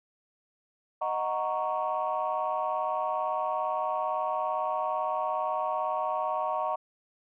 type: chord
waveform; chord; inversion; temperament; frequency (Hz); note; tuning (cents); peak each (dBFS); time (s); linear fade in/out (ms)
sine; D# minor seventh; none; equal; 622.3 / 740 / 932.3 / 1108.7; D#5 / F#5 / A#5 / C#6; 0 / 0 / 0 / 0; -32; 1.01-6.76; 10
effects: tanh soft clip ceiling -19 dBFS